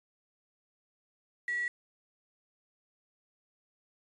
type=tone with quantisation; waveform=sine; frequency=1934 Hz; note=B6; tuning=37 cents flat; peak=-30 dBFS; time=1.48-1.68 s; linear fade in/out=2 ms; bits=8; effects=resampled to 22050 Hz